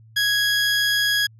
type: tone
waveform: 20% pulse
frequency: 1661.2 Hz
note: G#6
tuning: in tune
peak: -13 dBFS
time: 0.16-1.27 s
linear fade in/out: 10 ms
effects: added 111 Hz sine -46 dBFS peak until 1.39 s + low-pass 11000 Hz 12 dB/octave